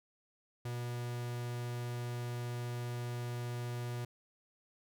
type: tone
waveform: 45% pulse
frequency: 121 Hz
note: B2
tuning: 35 cents flat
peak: -37 dBFS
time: 0.65-4.05 s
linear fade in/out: 5 ms
effects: none